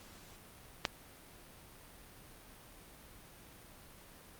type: click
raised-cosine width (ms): 0.2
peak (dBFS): -12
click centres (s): 0.852
effects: pink hiss -56 dBFS RMS until 4.39 s + Opus 48 kbps